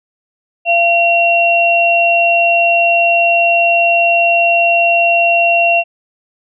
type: tone pair together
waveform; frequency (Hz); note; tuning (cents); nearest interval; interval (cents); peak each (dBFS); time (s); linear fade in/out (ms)
sine; 685 / 2740; F5 / F7; -34 / -34; 2 octaves; 2400; -11; 0.65-5.84; 50
effects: none